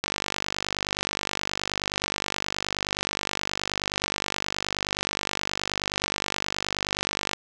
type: click train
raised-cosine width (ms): 0.2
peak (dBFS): -8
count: 362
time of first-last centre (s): 0.04-7.333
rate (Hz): 49.5
effects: none